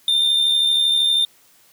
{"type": "tone with amplitude modulation", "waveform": "triangle", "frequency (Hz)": 3604, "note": "A7", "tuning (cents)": 41, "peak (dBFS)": -11, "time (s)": [0.08, 1.25], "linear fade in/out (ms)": 2, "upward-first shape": "sine", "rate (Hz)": 72.7, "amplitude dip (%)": 45, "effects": ["white hiss -54 dBFS RMS until 1.72 s", "high-pass 80 Hz 12 dB/octave"]}